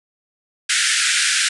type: band-pass noise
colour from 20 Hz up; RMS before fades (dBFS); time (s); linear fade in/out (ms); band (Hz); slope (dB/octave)
pink; -18; 0.69-1.49; 10; 1400 to 10000; 96
effects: none